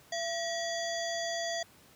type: harmonic tone with a mistuned harmonic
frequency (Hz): 676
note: E5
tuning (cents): +43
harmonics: 1 / 3 / 5 / 7 / 9 / 10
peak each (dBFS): -34 / -39 / -41 / -42 / -44 / -44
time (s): 0.12-1.63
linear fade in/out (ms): 5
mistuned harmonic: 3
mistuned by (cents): -100
effects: pink hiss -59 dBFS RMS until 1.95 s + high-pass 80 Hz 12 dB/octave